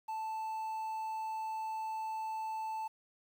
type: tone with quantisation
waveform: triangle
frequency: 880 Hz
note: A5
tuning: in tune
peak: -34 dBFS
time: 0.08-2.88 s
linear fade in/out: 10 ms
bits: 10
effects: none